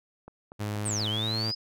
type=click train; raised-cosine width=1 ms; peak=-30 dBFS; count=4; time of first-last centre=0.28-0.998 s; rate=4.18 Hz
type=tone with pitch glide; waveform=sawtooth; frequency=104.5 to 110.27 Hz; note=G#2 to A2; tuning=+11 to +4 cents; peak=-26 dBFS; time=0.59-1.52 s; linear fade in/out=20 ms; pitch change=+93 cents; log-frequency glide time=0.97-1.29 s
type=linear two-way sweep; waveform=sine; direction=down then up; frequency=8870 to 2956 to 5090 Hz; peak=-29 dBFS; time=0.85-1.55 s; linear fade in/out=10 ms; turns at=1.08 s
effects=none